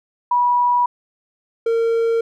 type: tone pair in turn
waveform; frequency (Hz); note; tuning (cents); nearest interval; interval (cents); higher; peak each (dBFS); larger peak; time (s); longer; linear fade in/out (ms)
sine / triangle; 974 / 458.7; B5 / A#4; -24 / -28; octave + minor second; 1304; first; -13; neither; 0.31-0.86 / 1.66-2.21; neither; 5
effects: none